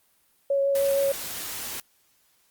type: tone with vibrato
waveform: sine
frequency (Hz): 554.4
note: C#5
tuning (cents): 0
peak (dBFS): -20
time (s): 0.5-1.12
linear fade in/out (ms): 5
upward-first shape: sine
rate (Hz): 6.5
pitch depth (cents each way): 10
type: noise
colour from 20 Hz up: white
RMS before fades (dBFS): -34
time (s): 0.75-1.8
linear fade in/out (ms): 2
effects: white hiss -65 dBFS RMS until 2.5 s + Opus 32 kbps